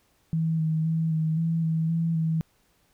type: tone with pitch steps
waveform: sine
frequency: 161.8 / 158.4 / 161.9 / 158.4 / 164.5 / 161.2 / 165.4 / 161.1 Hz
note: E3 / D#3 / E3 / D#3 / E3 / E3 / E3 / E3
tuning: -32 / +31 / -31 / +31 / -3 / -38 / +6 / -39 cents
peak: -22 dBFS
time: 0.33-2.41 s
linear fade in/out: 0 ms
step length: 260 ms
effects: pink hiss -66 dBFS RMS until 2.93 s